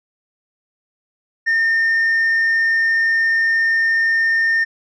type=tone with tanh clipping; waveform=sine; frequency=1817 Hz; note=A#6; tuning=45 cents flat; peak=-14 dBFS; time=1.46-4.65 s; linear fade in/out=20 ms; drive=1 dB; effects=none

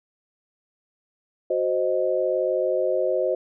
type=chord; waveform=sine; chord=C diminished; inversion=second; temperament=equal; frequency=370 / 523.3 / 622.3 Hz; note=Gb4 / C5 / Eb5; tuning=0 / 0 / 0 cents; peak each=-26 / -23 / -25 dBFS; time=1.5-3.35 s; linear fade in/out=5 ms; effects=none

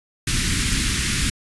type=band-stop noise; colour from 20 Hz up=pink; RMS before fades=-21 dBFS; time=0.27-1.3 s; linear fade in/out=5 ms; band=280 to 1600 Hz; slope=24 dB/octave; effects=resampled to 24000 Hz

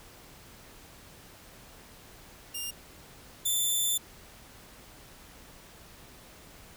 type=tone pair in turn; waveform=10% pulse; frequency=2807 / 3537 Hz; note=F7 / A7; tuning=+8 / +8 cents; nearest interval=major third; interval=400 cents; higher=second; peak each=-25 / -18 dBFS; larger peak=second; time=2.54-2.71 / 3.45-3.98 s; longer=second; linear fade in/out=10 ms; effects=pink hiss -52 dBFS RMS until 6.76 s

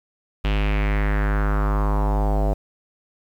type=tone with low-pass filter sweep; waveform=square; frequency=51.2 Hz; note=G#1; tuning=24 cents flat; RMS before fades=-20 dBFS; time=0.44-2.54 s; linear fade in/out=10 ms; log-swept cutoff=3000 to 660 Hz; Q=3.4; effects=8-bit

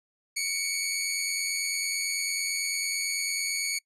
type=tone pair together; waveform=15% pulse; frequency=2211 / 2300 Hz; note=C#7 / D7; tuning=-5 / -37 cents; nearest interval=minor second; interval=68 cents; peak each=-23 / -26 dBFS; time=0.36-3.79 s; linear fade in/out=10 ms; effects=noise-tail reverb RT60 0.1 s tail -24 dB re dry + resampled to 32000 Hz

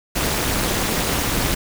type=noise with amplitude modulation; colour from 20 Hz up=pink; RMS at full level=-17 dBFS; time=0.15-1.55 s; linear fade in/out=10 ms; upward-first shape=sine; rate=224 Hz; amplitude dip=90%; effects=none

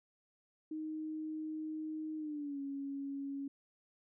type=tone with pitch glide; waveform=sine; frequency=311.7 to 277.7 Hz; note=D#4 to C#4; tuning=+3 to +3 cents; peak=-38 dBFS; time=0.71-3.48 s; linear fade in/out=5 ms; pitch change=-200 cents; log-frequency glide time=2.17-2.6 s; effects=none

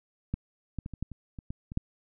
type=clicks; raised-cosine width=5 ms; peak=-17 / -21 / -25 / -27 / -19 / -29 / -28 / -23 / -28 / -15 dBFS; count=10; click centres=0.34 / 0.787 / 0.861 / 0.937 / 1.026 / 1.117 / 1.388 / 1.505 / 1.719 / 1.774 s; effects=none

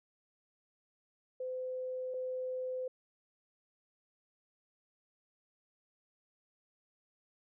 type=tone pair in turn; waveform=sine; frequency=511 / 511 Hz; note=C5 / C5; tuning=-41 / -41 cents; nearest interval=unison; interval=0 cents; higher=neither; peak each=-36 / -35 dBFS; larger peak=second; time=1.4-2.14 / 2.14-2.88 s; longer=neither; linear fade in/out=5 ms; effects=none

